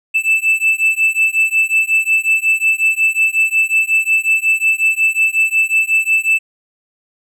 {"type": "beating tone pair", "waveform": "triangle", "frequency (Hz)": [2637, 2642.5], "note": ["E7", "E7"], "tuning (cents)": [0, 4], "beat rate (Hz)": 5.5, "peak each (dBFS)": -13, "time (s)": [0.14, 6.39], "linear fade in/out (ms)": 20, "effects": []}